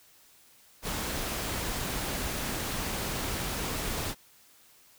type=noise; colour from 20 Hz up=pink; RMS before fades=-33 dBFS; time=0.82-4.15 s; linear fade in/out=50 ms; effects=white hiss -59 dBFS RMS until 4.98 s